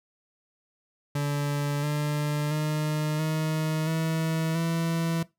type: tone with pitch steps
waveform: 40% pulse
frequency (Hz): 144.5 / 148.48 / 152.56 / 156.76 / 161.08 / 165.51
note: D3 / D3 / D#3 / D#3 / E3 / E3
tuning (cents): -28 / +19 / -34 / +13 / -40 / +7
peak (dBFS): -24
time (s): 1.15-5.23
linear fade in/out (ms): 5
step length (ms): 680
effects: noise-tail reverb RT60 0.2 s tail -19 dB re dry